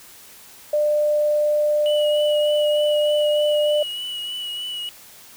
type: tone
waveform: sine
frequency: 597 Hz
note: D5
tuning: 28 cents sharp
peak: -16 dBFS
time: 0.73-3.83 s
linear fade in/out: 5 ms
type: tone with vibrato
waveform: triangle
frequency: 2934 Hz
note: F#7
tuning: 15 cents flat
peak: -25 dBFS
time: 1.86-4.89 s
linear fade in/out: 0 ms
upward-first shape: triangle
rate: 3.3 Hz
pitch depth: 31 cents each way
effects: white hiss -45 dBFS RMS until 5.36 s